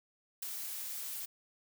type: noise with ADSR envelope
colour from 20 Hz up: blue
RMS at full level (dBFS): -36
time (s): 0.42-1.26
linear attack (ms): 8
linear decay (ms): 9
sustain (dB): -5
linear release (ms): 12
effects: none